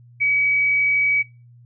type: tone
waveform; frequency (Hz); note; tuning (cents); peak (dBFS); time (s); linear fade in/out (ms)
sine; 2273; C#7; +43; -16; 0.2-1.23; 20
effects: noise-tail reverb RT60 0.3 s tail -19 dB re dry + added 120 Hz sine -45 dBFS peak until 1.65 s